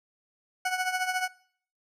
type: tone with tremolo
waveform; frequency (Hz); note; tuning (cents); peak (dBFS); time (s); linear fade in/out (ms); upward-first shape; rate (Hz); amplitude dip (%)
20% pulse; 739; F#5; -2; -19; 0.65-1.28; 5; triangle; 14; 75
effects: noise-tail reverb RT60 0.6 s tail -22 dB re dry + low-pass 12000 Hz 12 dB/octave